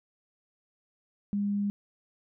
sine tone, 202.9 Hz, G#3, 40 cents flat, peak -26 dBFS, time 1.33-1.7 s, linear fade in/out 0 ms, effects none

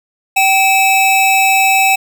square tone pair together, 773 / 2600 Hz, G5 / E7, -24 / -24 cents, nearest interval octave + major sixth, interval 2100 cents, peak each -12 dBFS, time 0.36-1.96 s, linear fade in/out 10 ms, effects none

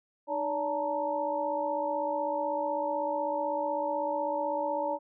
sine tone cluster, 306.2 / 573 / 875 / 931 Hz, D#4 / D5 / A5 / A#5, -28 / -43 / -10 / -2 cents, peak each -38 / -31 / -34 / -34 dBFS, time 0.27-4.99 s, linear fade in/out 50 ms, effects none

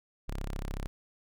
sawtooth tone, 33.72 Hz, C#1, 47 cents flat, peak -30 dBFS, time 0.28-0.87 s, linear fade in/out 0 ms, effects none

